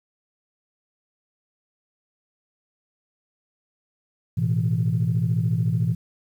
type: chord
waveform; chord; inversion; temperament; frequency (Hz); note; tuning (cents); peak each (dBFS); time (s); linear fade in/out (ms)
sine; A suspended second; none; just; 110 / 123.75 / 165; A2 / B2 / E3; 0 / +4 / +2; -23; 4.37-5.95; 10
effects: tanh soft clip ceiling -12 dBFS + 9-bit